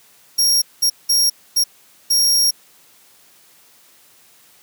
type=tone bursts at uneven times; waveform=sawtooth; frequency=5588 Hz; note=F8; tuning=in tune; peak=-10 dBFS; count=5; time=0.38-0.62 / 0.82-0.9 / 1.09-1.3 / 1.56-1.64 / 2.1-2.51 s; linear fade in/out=10 ms; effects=white hiss -51 dBFS RMS until 4.62 s + high-pass 100 Hz 12 dB/octave